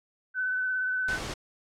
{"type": "tone with vibrato", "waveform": "sine", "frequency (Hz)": 1511, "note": "F#6", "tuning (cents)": 36, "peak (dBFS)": -26, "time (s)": [0.34, 1.19], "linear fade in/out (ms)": 50, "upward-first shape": "triangle", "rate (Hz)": 17, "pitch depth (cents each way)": 20}
{"type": "noise", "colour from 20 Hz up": "pink", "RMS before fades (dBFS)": -35, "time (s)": [1.08, 1.34], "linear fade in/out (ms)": 5}
{"effects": ["low-pass 7000 Hz 12 dB/octave"]}